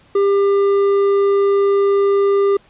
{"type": "tone with hard clipping", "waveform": "sine", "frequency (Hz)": 398.6, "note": "G4", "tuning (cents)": 29, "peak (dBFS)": -13, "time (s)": [0.15, 2.57], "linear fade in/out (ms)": 5, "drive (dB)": 6, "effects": ["pink hiss -51 dBFS RMS until 2.69 s", "resampled to 8000 Hz"]}